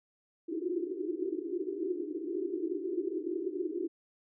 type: band-pass noise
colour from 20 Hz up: white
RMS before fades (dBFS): -35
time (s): 0.48-3.88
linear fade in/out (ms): 10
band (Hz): 310 to 390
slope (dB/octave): 96
effects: none